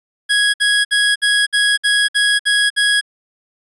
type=tone bursts; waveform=25% pulse; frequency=1661 Hz; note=G#6; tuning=in tune; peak=-8 dBFS; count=9; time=0.29-3.012 s; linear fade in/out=20 ms; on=250 ms; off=59 ms; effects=resampled to 24000 Hz